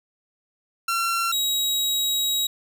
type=tone pair in turn; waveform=sawtooth; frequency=1362 / 3825 Hz; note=F6 / A#7; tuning=-44 / +44 cents; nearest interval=octave + tritone; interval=1788 cents; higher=second; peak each=-18 dBFS; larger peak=neither; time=0.88-1.32 / 1.32-2.47 s; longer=second; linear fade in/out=5 ms; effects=none